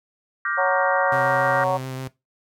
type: chord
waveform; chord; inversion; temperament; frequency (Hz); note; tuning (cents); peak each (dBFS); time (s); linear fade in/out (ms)
sine; G minor seventh; second; just; 1176 / 1411.2 / 1568 / 1881.6; D6 / F6 / G6 / Bb6; +2 / +18 / 0 / +16; -27 / -27 / -27 / -29; 0.45-1.64; 2
type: harmonic tone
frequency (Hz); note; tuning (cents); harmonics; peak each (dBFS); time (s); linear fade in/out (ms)
185.2; F#3; +2; 3 / 4 / 5 / 6; -22 / -24 / -26 / -28; 0.57-1.78; 20
type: tone with vibrato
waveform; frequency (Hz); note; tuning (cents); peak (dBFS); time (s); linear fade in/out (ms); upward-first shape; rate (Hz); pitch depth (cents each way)
sawtooth; 130.81; C3; 0; -25; 1.12-2.08; 5; sine; 7; 14
effects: noise-tail reverb RT60 0.2 s tail -18 dB re dry